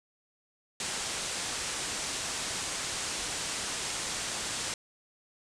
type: low-pass noise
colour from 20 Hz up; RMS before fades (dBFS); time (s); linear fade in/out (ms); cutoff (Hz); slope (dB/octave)
white; -35; 0.8-4.74; 2; 9100; 48
effects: none